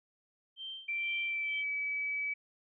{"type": "tone with tremolo", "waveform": "sine", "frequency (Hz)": 3136, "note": "G7", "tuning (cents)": 0, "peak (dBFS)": -39, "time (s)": [0.56, 1.64], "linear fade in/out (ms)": 50, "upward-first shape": "sine", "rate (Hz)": 2.1, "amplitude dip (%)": 95}
{"type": "tone with pitch glide", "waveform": "sine", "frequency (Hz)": [2349, 2289], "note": ["D7", "D7"], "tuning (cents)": [0, -45], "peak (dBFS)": -32, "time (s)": [0.88, 2.34], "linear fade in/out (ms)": 10, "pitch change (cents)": -45, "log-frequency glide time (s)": [1.26, 1.67]}
{"effects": []}